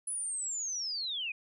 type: linear sweep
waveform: sine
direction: down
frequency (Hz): 10140 to 2405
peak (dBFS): -33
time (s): 0.07-1.32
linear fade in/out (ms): 5
effects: none